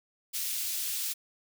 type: high-pass noise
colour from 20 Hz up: white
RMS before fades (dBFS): -33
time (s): 0.33-1.14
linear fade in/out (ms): 20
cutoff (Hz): 3000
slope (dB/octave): 12
effects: none